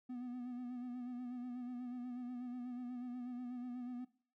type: tone with vibrato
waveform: triangle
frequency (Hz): 246.9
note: B3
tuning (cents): 0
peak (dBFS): -40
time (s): 0.09-4.05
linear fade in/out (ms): 10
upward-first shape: sine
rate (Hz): 8.2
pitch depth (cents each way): 40
effects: noise-tail reverb RT60 0.4 s tail -17 dB re dry